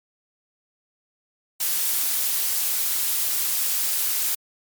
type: noise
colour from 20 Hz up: blue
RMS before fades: -23 dBFS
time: 1.6-4.35 s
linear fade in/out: 5 ms
effects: MP3 96 kbps